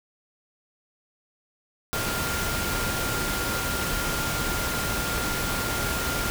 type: tone in noise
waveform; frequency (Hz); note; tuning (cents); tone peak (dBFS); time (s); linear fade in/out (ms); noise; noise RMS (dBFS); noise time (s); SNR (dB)
sine; 1400; F6; +4; -32; 1.93-6.3; 0; pink; -28; 1.93-6.3; -7
effects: none